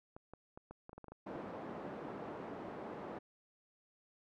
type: clicks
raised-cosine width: 1 ms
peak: -36 dBFS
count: 11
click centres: 0.165 / 0.336 / 0.575 / 0.71 / 0.894 / 0.931 / 0.98 / 1.043 / 1.083 / 1.12 / 1.358 s
type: band-pass noise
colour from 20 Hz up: pink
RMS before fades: -46 dBFS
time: 1.26-3.19 s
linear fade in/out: 10 ms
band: 230 to 920 Hz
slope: 12 dB/octave
effects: none